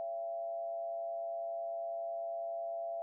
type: tone with frequency modulation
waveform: sine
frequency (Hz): 674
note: E5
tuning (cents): +38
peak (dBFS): -36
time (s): 0-3.02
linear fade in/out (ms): 0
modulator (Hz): 110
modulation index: 0.42
effects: none